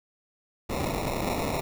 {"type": "noise with sample-and-hold", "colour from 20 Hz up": "white", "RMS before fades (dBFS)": -29, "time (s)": [0.69, 1.61], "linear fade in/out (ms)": 10, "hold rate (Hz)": 1575, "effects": []}